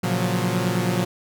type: chord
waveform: sawtooth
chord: Gb major seventh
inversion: first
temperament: equal with one note detuned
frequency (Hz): 116.54 / 138.59 / 174.61 / 183.93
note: Bb2 / Db3 / F3 / Gb3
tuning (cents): 0 / 0 / 0 / -10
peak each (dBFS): -22 / -26 / -21 / -21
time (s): 0.03-1.05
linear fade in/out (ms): 10
effects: none